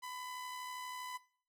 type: tone with amplitude modulation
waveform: sawtooth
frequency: 1002 Hz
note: B5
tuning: 25 cents sharp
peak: -38 dBFS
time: 0.02-1.18 s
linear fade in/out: 20 ms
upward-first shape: sine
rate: 72.4 Hz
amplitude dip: 35%
effects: noise-tail reverb RT60 0.5 s tail -18 dB re dry + AAC 64 kbps